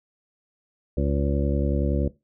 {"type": "harmonic tone", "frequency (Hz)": 70.6, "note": "C#2", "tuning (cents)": 32, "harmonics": [1, 2, 3, 4, 5, 7, 8], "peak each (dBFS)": [-24, -27, -29, -30, -31, -32, -33], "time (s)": [0.97, 2.08], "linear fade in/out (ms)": 5, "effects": ["noise-tail reverb RT60 0.2 s tail -17 dB re dry"]}